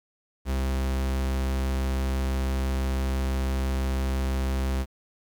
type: tone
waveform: 45% pulse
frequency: 66 Hz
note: C2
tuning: 16 cents sharp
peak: -24 dBFS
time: 0.45-4.86 s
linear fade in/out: 50 ms
effects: 9-bit